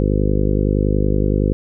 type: harmonic tone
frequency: 50.7 Hz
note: G#1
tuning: 41 cents flat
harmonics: 1 / 2 / 3 / 4 / 5 / 6 / 7 / 8 / 9 / 10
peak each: -18 / -21 / -23 / -24 / -25 / -26 / -26 / -27 / -28 / -28 dBFS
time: 0-1.53 s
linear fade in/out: 0 ms
effects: none